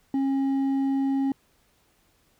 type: tone with hard clipping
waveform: sine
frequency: 271.6 Hz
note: C#4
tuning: 35 cents flat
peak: -23 dBFS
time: 0.14-1.32 s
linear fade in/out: 2 ms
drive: 4 dB
effects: pink hiss -65 dBFS RMS until 2.39 s